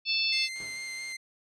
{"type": "harmonic tone", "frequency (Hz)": 880, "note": "A5", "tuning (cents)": 0, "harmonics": [3, 4, 5, 6], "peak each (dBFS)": [-29, -33, -29, -34], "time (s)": [0.05, 0.49], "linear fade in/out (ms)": 50}
{"type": "tone with vibrato", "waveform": "sawtooth", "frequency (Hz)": 2093, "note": "C7", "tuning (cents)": 0, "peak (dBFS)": -32, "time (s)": [0.32, 1.17], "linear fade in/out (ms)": 10, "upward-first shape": "square", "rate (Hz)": 4.5, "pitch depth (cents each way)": 9}
{"type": "click train", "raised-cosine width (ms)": 0.2, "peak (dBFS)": -37, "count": 73, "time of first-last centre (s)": [0.56, 1.123], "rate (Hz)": 128}
{"type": "noise with exponential decay", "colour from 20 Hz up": "brown", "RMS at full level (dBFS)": -38, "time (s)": [0.6, 0.98], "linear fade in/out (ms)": 2, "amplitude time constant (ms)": 82}
{"effects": ["high-pass 150 Hz 12 dB/octave", "resampled to 22050 Hz"]}